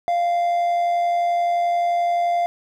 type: tone with amplitude modulation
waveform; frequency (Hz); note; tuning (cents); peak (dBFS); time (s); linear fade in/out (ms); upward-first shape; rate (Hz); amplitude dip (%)
triangle; 695; F5; -9; -14; 0.08-2.46; 0; sine; 91.5; 30
effects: none